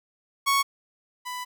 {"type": "tone pair in turn", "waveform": "sawtooth", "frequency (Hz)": [1108.7, 994.8], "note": ["C#6", "B5"], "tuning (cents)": [0, 12], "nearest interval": "major second", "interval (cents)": 188, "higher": "first", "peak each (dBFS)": [-16, -28], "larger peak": "first", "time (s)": [[0.46, 0.63], [1.25, 1.45]], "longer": "second", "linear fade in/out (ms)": 20, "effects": []}